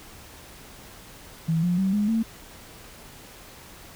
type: tone with pitch steps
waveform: sine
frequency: 162.9 / 176.62 / 191.5 / 207.6 / 225.1 Hz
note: E3 / F3 / G3 / G#3 / A3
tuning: -20 / +20 / -40 / 0 / +40 cents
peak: -20 dBFS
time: 1.48-2.23 s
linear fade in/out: 10 ms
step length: 150 ms
effects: pink hiss -46 dBFS RMS until 3.95 s